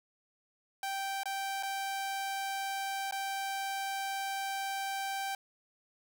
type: tone with dropouts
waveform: sawtooth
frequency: 782 Hz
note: G5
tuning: 4 cents flat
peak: -30 dBFS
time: 0.83-5.35 s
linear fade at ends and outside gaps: 2 ms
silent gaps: 1.234-1.256 / 1.627-1.632 / 3.111-3.123 s
effects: none